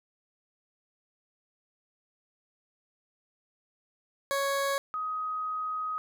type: tone pair in turn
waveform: 20% pulse / sine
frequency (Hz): 554.4 / 1257.2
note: C#5 / D#6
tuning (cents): 0 / +18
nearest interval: octave + major second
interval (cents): 1418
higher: second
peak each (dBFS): -22 / -30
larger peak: first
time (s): 4.31-4.78 / 4.94-5.98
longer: second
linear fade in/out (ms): 0
effects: none